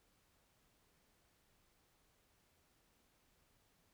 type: silence
effects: pink hiss -75 dBFS RMS until 3.93 s